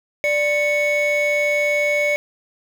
triangle tone pair together, 588.4 / 2217 Hz, D5 / C#7, +3 / 0 cents, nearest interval octave + major seventh, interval 2297 cents, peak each -16 dBFS, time 0.24-2.16 s, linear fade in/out 0 ms, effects tanh soft clip ceiling -11 dBFS + 7-bit

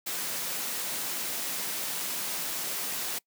white high-pass noise, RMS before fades -33 dBFS, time 0.06-3.19 s, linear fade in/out 10 ms, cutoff 130 Hz, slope 48 dB/octave, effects noise-tail reverb RT60 0.1 s tail -24 dB re dry

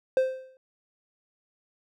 triangle tone with exponential decay, 521 Hz, C5, 7 cents flat, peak -15 dBFS, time 0.17-0.57 s, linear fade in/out 1 ms, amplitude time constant 85 ms, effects none

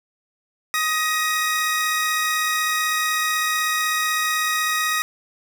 sawtooth tone pair together, 1251 / 1894.5 Hz, D#6 / A#6, +9 / +27 cents, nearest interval perfect fifth, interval 718 cents, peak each -19 dBFS, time 0.74-5.02 s, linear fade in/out 0 ms, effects none

